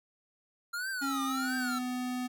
square tone with vibrato, 1376 Hz, F6, 26 cents flat, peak -34 dBFS, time 0.73-1.79 s, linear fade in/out 10 ms, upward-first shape triangle, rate 1.5 Hz, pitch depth 250 cents each way
square tone with pitch glide, 274.5 to 250.3 Hz, C#4 to B3, -17 to +23 cents, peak -33 dBFS, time 1.01-2.28 s, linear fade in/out 20 ms, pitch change -160 cents, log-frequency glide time 1.11-1.68 s
effects none

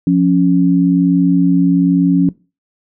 sine tone pair together, 176.14 / 277.2 Hz, F3 / C#4, +15 / 0 cents, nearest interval minor sixth, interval 785 cents, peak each -11 dBFS, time 0.07-2.29 s, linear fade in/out 2 ms, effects noise-tail reverb RT60 0.3 s tail -21 dB re dry

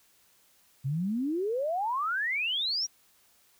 sine exponential sweep, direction up, 128 to 5850 Hz, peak -27 dBFS, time 0.84-2.87 s, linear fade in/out 20 ms, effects white hiss -64 dBFS RMS until 3.59 s

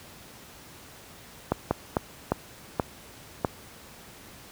slowing click train, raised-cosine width 1 ms, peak -8 dBFS, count 6, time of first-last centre 1.52-3.448 s, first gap 190 ms, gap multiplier 1.36, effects pink hiss -48 dBFS RMS until 4.51 s + high-pass 60 Hz 12 dB/octave

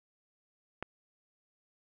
click, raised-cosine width 0.5 ms, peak -21 dBFS, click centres 0.826 s, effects none

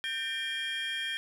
triangle tone cluster, 1569 / 1812 / 2376 / 3223 Hz, G6 / A#6 / D7 / G7, +1 / -50 / +20 / +47 cents, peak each -39 / -35 / -39 / -33 dBFS, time 0.04-1.17 s, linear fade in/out 0 ms, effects none

